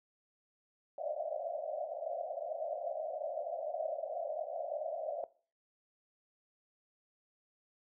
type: band-pass noise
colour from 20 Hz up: pink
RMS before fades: -39 dBFS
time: 0.98-5.24 s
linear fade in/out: 2 ms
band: 570 to 700 Hz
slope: 96 dB/octave
effects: noise-tail reverb RT60 0.4 s tail -19 dB re dry